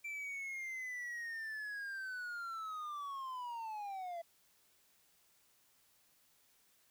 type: linear sweep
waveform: triangle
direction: down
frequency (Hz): 2349 to 665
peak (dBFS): -39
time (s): 0.04-4.22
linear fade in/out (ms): 10
effects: white hiss -71 dBFS RMS until 6.9 s